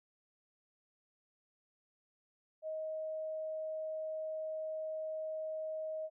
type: tone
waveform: sine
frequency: 629 Hz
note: D#5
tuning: 19 cents sharp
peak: -37 dBFS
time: 2.62-6.1 s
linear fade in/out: 50 ms
effects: none